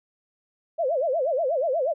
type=tone with vibrato; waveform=sine; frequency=587.3 Hz; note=D5; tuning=in tune; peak=-21 dBFS; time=0.78-1.94 s; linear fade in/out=20 ms; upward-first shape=sine; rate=8.3 Hz; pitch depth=270 cents each way; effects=none